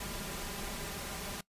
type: noise with comb filter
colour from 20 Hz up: pink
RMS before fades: -40 dBFS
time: 0-1.41 s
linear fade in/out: 5 ms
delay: 5 ms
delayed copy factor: +0.6
effects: noise-tail reverb RT60 0.1 s tail -21 dB re dry + resampled to 32000 Hz